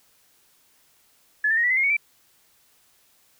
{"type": "tone with pitch steps", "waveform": "sine", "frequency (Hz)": [1714, 1790.9, 1871.3, 1955.3, 2043, 2135, 2230, 2331], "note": ["A6", "A6", "A#6", "B6", "C7", "C7", "C#7", "D7"], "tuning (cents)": [-46, 30, 6, -18, -42, 34, 10, -14], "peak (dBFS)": -18, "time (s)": [1.44, 1.968], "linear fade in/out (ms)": 5, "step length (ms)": 66, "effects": ["white hiss -61 dBFS RMS until 3.39 s"]}